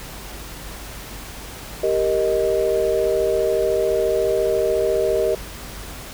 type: chord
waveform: sine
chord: Eb major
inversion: first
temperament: equal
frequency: 392 / 466.2 / 622.3 Hz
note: G4 / Bb4 / Eb5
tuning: 0 / 0 / 0 cents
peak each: -21 dBFS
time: 1.83-5.35 s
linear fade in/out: 5 ms
effects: added 50 Hz sine -38 dBFS peak until 6.13 s + pink hiss -36 dBFS RMS until 6.13 s